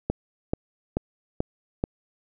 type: click train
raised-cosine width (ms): 2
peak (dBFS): -10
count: 5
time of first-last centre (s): 0.1-1.839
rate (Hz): 2.3
effects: none